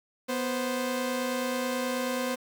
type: tone pair together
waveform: sawtooth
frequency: 246.5 / 522.3 Hz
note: B3 / C5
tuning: -3 / -3 cents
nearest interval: octave + minor second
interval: 1300 cents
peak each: -27 / -27 dBFS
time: 0.28-2.36 s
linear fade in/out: 20 ms
effects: 8-bit